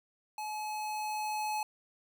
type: tone with level ramp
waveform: square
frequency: 853 Hz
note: G#5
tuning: 46 cents sharp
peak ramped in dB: -37 to -32 dBFS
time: 0.38-1.63 s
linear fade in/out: 2 ms
effects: none